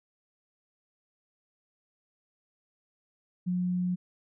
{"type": "tone", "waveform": "sine", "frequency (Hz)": 179.9, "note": "F#3", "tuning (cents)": -48, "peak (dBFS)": -26, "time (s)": [3.46, 3.96], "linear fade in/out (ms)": 20, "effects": []}